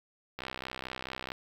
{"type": "click train", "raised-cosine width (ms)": 0.3, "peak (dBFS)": -21, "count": 61, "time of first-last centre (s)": [0.39, 1.319], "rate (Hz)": 64.6, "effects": ["8-bit"]}